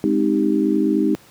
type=chord; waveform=sine; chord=Ab major seventh; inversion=none; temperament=equal; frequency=207.7 / 261.6 / 311.1 / 392 Hz; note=Ab3 / C4 / Eb4 / G4; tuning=0 / 0 / 0 / 0 cents; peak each=-21 / -22 / -18 / -23 dBFS; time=0.04-1.15 s; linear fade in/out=0 ms; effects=pink hiss -49 dBFS RMS until 1.3 s + high-pass 100 Hz 12 dB/octave